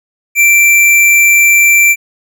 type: tone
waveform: square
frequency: 2348 Hz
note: D7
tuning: 1 cent flat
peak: -5 dBFS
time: 0.35-1.96 s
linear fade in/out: 50 ms
effects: none